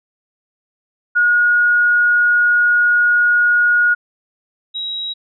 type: tone pair in turn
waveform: sine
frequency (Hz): 1443 / 3842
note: F#6 / B7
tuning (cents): -44 / -48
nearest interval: octave + perfect fourth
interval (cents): 1696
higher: second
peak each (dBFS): -10 / -21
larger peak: first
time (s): 1.15-3.95 / 4.74-5.14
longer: first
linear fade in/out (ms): 20
effects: none